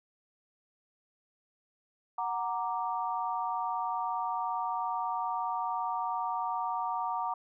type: chord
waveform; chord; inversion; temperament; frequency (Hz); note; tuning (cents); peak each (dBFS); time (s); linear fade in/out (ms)
sine; Gb augmented; none; equal; 740 / 932.3 / 1174.7; Gb5 / Bb5 / D6; 0 / 0 / 0; -35 / -33 / -36; 2.18-7.34; 5
effects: none